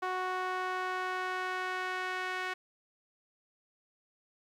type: tone with band-pass filter sweep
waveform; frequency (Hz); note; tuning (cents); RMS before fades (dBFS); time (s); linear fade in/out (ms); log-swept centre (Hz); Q
sawtooth; 369.4; F#4; -3; -35; 0.02-2.54; 10; 1100 to 1800; 1.5
effects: 11-bit